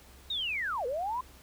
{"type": "linear two-way sweep", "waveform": "sine", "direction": "down then up", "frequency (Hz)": [3811, 462.1, 1038], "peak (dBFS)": -30, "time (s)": [0.3, 1.21], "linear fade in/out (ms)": 5, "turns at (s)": 0.86, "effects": ["added 65 Hz sine -55 dBFS peak until 1.42 s", "pink hiss -56 dBFS RMS until 1.42 s"]}